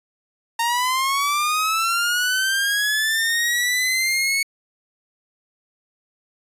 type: linear sweep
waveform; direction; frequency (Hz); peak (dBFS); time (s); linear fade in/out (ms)
sawtooth; up; 918 to 2217; -15; 0.59-4.43; 5
effects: resampled to 32000 Hz